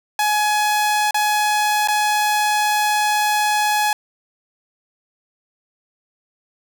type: tone with dropouts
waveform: sawtooth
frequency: 842 Hz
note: G#5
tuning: 24 cents sharp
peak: -12 dBFS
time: 0.19-3.93 s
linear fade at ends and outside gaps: 2 ms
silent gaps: 1.109-1.144 / 1.875-1.884 s
effects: none